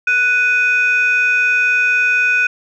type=tone pair together; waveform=sine; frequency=1480 / 2498 Hz; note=F#6 / D#7; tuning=0 / +6 cents; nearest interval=major sixth; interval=906 cents; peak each=-13 dBFS; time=0.07-2.47 s; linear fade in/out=5 ms; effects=tanh soft clip ceiling -6 dBFS